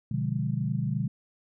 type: chord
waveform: sine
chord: B diminished seventh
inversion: none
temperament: equal with one note detuned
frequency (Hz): 123.47 / 146.83 / 174.61 / 202.8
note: B2 / D3 / F3 / Ab3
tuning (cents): 0 / 0 / 0 / -41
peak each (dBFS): -30 / -30 / -34 / -33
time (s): 0.11-1.08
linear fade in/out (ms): 5
effects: none